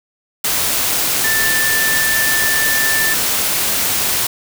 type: tone in noise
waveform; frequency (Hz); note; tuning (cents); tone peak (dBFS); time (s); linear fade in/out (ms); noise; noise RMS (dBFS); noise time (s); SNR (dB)
sine; 1769; A6; +9; -16; 1.24-3.14; 5; white; -17; 0.44-4.27; -2
effects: none